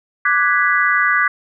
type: chord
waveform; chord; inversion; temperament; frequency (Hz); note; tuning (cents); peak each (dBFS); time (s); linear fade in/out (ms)
sine; G# half-diminished seventh; second; equal; 1174.7 / 1480 / 1661.2 / 1975.5; D6 / F#6 / G#6 / B6; 0 / 0 / 0 / 0; -18; 0.25-1.28; 5
effects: none